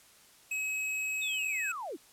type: tone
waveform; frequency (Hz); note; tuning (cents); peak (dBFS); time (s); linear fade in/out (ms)
square; 2558; D#7; +47; -32; 0.51-1.72; 5
type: linear sweep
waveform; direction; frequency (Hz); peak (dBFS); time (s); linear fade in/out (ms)
sine; down; 3729 to 242.4; -36; 1.21-1.97; 20
effects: white hiss -59 dBFS RMS until 2.12 s + low-pass 12000 Hz 12 dB/octave